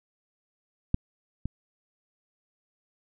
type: clicks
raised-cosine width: 5 ms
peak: -10 / -18 dBFS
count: 2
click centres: 0.944 / 1.456 s
effects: none